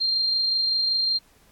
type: tone with amplitude modulation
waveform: sine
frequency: 4186 Hz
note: C8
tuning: in tune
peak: -19 dBFS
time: 0-1.19 s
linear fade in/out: 20 ms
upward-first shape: sine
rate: 25.3 Hz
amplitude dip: 25%
effects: pink hiss -59 dBFS RMS until 1.51 s + AAC 64 kbps